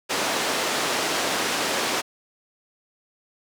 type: band-pass noise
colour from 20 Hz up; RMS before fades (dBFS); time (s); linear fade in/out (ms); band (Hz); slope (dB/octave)
pink; -25; 0.09-2.02; 20; 360 to 7600; 12
effects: none